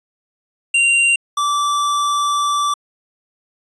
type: tone pair in turn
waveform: square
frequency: 2769 / 1164.2 Hz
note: F7 / D6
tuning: -15 / -15 cents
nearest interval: octave + minor third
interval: 1500 cents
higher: first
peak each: -12 / -16 dBFS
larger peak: first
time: 0.74-1.16 / 1.37-2.74 s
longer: second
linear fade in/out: 5 ms
effects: resampled to 22050 Hz